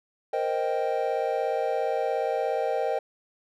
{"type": "chord", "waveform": "triangle", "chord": "C minor seventh", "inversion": "third", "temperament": "equal", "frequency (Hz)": [466.2, 523.3, 622.3, 784], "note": ["Bb4", "C5", "Eb5", "G5"], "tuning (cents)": [0, 0, 0, 0], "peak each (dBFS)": -28, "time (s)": [0.33, 2.99], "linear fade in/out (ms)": 5, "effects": []}